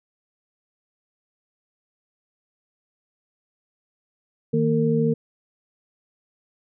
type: tone cluster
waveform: sine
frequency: 156.4 / 230.6 / 455.7 Hz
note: D#3 / A#3 / A#4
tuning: +9 / -19 / -39 cents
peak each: -22 dBFS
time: 4.53-5.14 s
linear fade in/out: 10 ms
effects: none